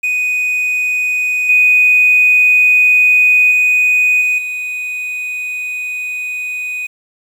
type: tone with level steps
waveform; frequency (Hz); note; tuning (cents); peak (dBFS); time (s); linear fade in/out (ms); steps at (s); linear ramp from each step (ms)
triangle; 2489; D#7; 0; -11 / -3 / -6 / -9 / -17; 0.03-6.87; 10; 1.49 / 3.51 / 4.21 / 4.38; 5
effects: tanh soft clip ceiling -4 dBFS + 7-bit